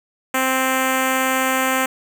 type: tone with notch filter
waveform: 5% pulse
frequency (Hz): 261.6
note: C4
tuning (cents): 0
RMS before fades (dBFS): -19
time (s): 0.34-1.86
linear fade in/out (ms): 5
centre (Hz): 3900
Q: 1.2
effects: none